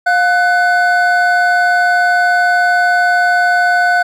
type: tone pair together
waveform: triangle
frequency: 710 / 1496.6 Hz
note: F5 / F#6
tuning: +28 / +19 cents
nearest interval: octave + minor second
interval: 1291 cents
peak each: -10 dBFS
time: 0.06-4.03 s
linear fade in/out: 10 ms
effects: none